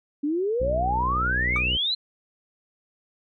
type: exponential sweep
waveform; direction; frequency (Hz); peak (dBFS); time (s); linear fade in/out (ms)
sine; up; 280.2 to 4160; -22; 0.23-1.95; 10
type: harmonic tone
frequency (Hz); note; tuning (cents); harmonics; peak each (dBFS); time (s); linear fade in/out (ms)
61.74; B1; 0; 1 / 2 / 3 / 4 / 5 / 6 / 7 / 8 / 9; -28 / -34 / -38 / -40 / -42 / -44 / -45 / -46 / -47; 0.6-1.77; 10
type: tone with exponential decay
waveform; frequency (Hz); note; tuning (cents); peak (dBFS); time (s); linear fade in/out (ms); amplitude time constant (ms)
triangle; 1215; D#6; -42; -21; 1.56-1.66; 1; 20
effects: none